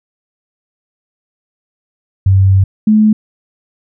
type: tone pair in turn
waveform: sine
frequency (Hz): 96.2 / 214.8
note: G2 / A3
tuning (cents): -32 / -41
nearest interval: octave + major second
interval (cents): 1391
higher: second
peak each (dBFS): -5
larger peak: neither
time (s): 2.26-2.64 / 2.87-3.13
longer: first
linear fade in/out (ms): 5
effects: none